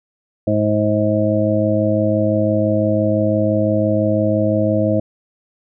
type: harmonic tone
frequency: 105.9 Hz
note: G#2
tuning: 34 cents sharp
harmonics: 1 / 2 / 3 / 5 / 6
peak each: -20 / -20 / -20 / -20 / -20 dBFS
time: 0.47-5 s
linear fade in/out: 5 ms
effects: none